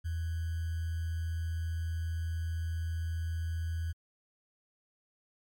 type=tone with sample-and-hold; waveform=sine; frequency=82.41 Hz; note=E2; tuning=in tune; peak=-31 dBFS; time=0.04-3.93 s; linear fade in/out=20 ms; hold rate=1575 Hz; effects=MP3 64 kbps